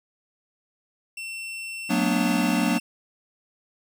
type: tone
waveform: 40% pulse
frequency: 2700 Hz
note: E7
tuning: 41 cents sharp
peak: -31 dBFS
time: 1.17-2.8 s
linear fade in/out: 5 ms
type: chord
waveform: square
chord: B minor seventh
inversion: second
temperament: equal with one note detuned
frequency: 185 / 225.3 / 246.9 / 293.7 Hz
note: F#3 / A3 / B3 / D4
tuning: 0 / +41 / 0 / 0 cents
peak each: -27 dBFS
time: 1.89-2.79 s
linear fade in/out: 20 ms
effects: none